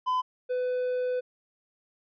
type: tone pair in turn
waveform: triangle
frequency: 1012 / 501.1 Hz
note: B5 / B4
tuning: +42 / +25 cents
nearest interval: octave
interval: 1217 cents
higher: first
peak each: -22 / -24 dBFS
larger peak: first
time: 0.06-0.22 / 0.49-1.21 s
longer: second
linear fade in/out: 20 ms
effects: resampled to 11025 Hz